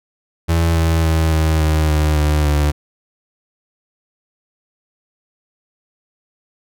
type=tone with pitch steps; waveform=35% pulse; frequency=83.1 / 81.72 / 80.36 / 79.03 / 77.71 / 76.42 / 75.15 / 73.91 Hz; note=E2 / E2 / E2 / D#2 / D#2 / D#2 / D2 / D2; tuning=+15 / -14 / -44 / +28 / -2 / -31 / +40 / +12 cents; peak=-11 dBFS; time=0.48-2.72 s; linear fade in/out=20 ms; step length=280 ms; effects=none